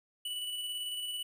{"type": "tone with tremolo", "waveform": "square", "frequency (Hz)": 2960, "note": "F#7", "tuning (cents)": 0, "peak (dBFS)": -35, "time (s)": [0.25, 1.23], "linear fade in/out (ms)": 5, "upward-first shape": "square", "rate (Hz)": 18, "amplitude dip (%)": 25, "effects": []}